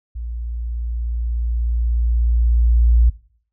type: tone with level ramp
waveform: sine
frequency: 58.3 Hz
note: A#1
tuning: 1 cent sharp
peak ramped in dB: -25 to -9 dBFS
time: 0.15-3.1 s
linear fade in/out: 10 ms
effects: noise-tail reverb RT60 0.5 s tail -19 dB re dry